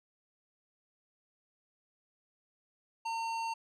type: tone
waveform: square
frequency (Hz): 910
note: A#5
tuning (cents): -42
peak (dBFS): -34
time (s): 3.05-3.54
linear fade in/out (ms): 10
effects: low-pass 6000 Hz 12 dB/octave